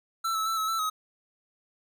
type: tone with pitch steps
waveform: square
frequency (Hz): 1336 / 1303 / 1329 / 1292 / 1329 / 1269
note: E6 / E6 / E6 / E6 / E6 / D#6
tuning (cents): +23 / -20 / +14 / -35 / +14 / +34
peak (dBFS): -27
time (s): 0.24-0.9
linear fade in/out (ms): 10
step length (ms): 110
effects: none